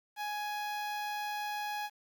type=tone with notch filter; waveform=sawtooth; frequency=834 Hz; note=G#5; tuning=7 cents sharp; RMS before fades=-37 dBFS; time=0.16-1.9 s; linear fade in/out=50 ms; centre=8200 Hz; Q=1.1; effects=10-bit